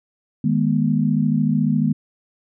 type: chord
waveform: sine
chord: G# minor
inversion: second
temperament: equal with one note detuned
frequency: 155.56 / 207.7 / 241.7 Hz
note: D#3 / G#3 / B3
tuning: 0 / 0 / -37 cents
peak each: -20 dBFS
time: 0.44-1.93 s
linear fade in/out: 5 ms
effects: none